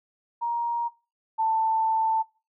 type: tone pair in turn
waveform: sine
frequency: 941 / 888.1 Hz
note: A#5 / A5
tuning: +16 / +16 cents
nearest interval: minor second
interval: 100 cents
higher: first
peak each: -24 / -21 dBFS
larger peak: second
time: 0.41-0.89 / 1.38-2.23 s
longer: second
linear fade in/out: 20 ms
effects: noise-tail reverb RT60 0.3 s tail -19 dB re dry